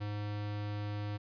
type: tone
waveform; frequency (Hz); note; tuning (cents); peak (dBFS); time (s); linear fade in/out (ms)
square; 103.83; G#2; 0; -36; 0-1.18; 20
effects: resampled to 11025 Hz